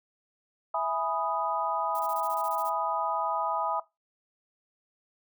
sine chord, E major seventh, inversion none, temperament equal, 659.3 / 830.6 / 987.8 / 1244.5 Hz, E5 / G#5 / B5 / D#6, 0 / 0 / 0 / 0 cents, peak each -32 dBFS, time 0.74-3.8 s, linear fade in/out 5 ms
violet noise bursts, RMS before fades -43 dBFS, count 11, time 1.95-2.693 s, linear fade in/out 0 ms, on 43 ms, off 27 ms
effects noise-tail reverb RT60 0.2 s tail -18 dB re dry

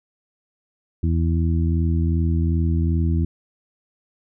harmonic tone, 82.6 Hz, E2, 4 cents sharp, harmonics 1 / 2 / 3 / 4, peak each -18 / -24 / -28 / -30 dBFS, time 1.03-3.25 s, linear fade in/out 5 ms, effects none

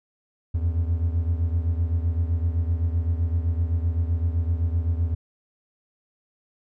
triangle beating tone pair, 82 / 89.8 Hz, E2 / F2, -9 / +49 cents, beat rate 7.8 Hz, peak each -20 / -25 dBFS, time 0.54-5.15 s, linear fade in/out 10 ms, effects none

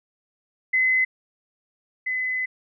sine tone pair in turn, 2036 / 2021 Hz, C7 / B6, -48 / +39 cents, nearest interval unison, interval 13 cents, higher first, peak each -17 / -23 dBFS, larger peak first, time 0.73-1.05 / 2.06-2.46 s, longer second, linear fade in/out 10 ms, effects none

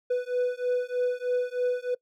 triangle beating tone pair, 493.9 / 497.1 Hz, B4 / B4, 0 / +11 cents, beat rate 3.2 Hz, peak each -26 dBFS, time 0.1-1.95 s, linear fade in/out 10 ms, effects noise-tail reverb RT60 0.1 s tail -23 dB re dry

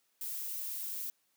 violet noise, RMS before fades -39 dBFS, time 0.21-1.1 s, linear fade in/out 2 ms, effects white hiss -75 dBFS RMS until 1.36 s + high-pass 150 Hz 12 dB/octave

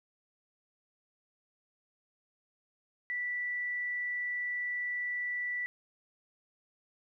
sine tone, 1965 Hz, B6, 9 cents flat, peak -32 dBFS, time 3.1-5.66 s, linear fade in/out 0 ms, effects 12-bit

